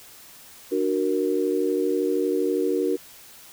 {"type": "chord", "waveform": "sine", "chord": "D augmented", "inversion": "none", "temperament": "equal with one note detuned", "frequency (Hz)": [297.4, 370, 466.2], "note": ["D4", "F#4", "A#4"], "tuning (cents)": [22, 0, 0], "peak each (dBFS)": [-26, -24, -25], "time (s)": [0.71, 2.97], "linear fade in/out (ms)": 20, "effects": ["white hiss -47 dBFS RMS until 3.52 s"]}